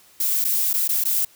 violet noise with dropouts, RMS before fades -21 dBFS, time 0.2-1.25 s, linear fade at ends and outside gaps 5 ms, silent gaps 0.443-0.448 / 0.732-0.738 / 0.878-0.89 / 1.039-1.052 s, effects white hiss -53 dBFS RMS until 1.35 s

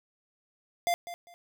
square tone with echo, 695 Hz, F5, 9 cents flat, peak -25 dBFS, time 0.87-0.94 s, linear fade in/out 0 ms, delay 200 ms, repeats 2, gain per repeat -13 dB, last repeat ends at 1.34 s, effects none

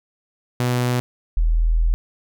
sawtooth / sine tone pair in turn, 123.47 / 40.85 Hz, B2 / E1, 0 / -15 cents, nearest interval octave + perfect fifth, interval 1915 cents, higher first, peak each -14 / -14 dBFS, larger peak neither, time 0.6-1 / 1.37-1.94 s, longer second, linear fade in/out 0 ms, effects none

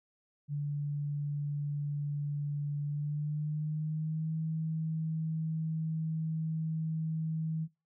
sine tone with pitch glide, 145.4 to 159.48 Hz, D3 to D#3, -17 to +43 cents, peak -31 dBFS, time 0.48-7.68 s, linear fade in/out 50 ms, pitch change +160 cents, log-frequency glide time 2.83-4.34 s, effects noise-tail reverb RT60 0.3 s tail -22 dB re dry

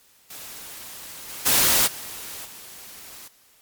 white noise with level steps, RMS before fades -39 / -36 / -18 / -36 / -42 dBFS, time 0.3-3.28 s, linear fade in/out 5 ms, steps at 1.28 / 1.45 / 1.86 / 2.44 s, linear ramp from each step 20 ms, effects white hiss -57 dBFS RMS until 3.61 s + MP3 96 kbps

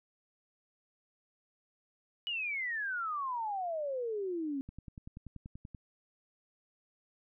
sine exponential sweep, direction down, 2960 to 265.1 Hz, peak -33 dBFS, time 2.27-4.61 s, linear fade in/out 0 ms
click train, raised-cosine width 5 ms, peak -33 dBFS, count 12, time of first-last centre 4.69-5.748 s, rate 10.4 Hz
effects none

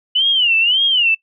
sine tone with vibrato, 2939 Hz, F#7, 12 cents flat, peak -11 dBFS, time 0.15-1.15 s, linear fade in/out 10 ms, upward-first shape sine, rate 1.8 Hz, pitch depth 180 cents each way, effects noise-tail reverb RT60 0.1 s tail -21 dB re dry

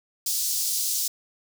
pink high-pass noise, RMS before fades -26 dBFS, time 0.26-1.08 s, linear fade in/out 5 ms, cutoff 4800 Hz, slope 24 dB/octave, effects none

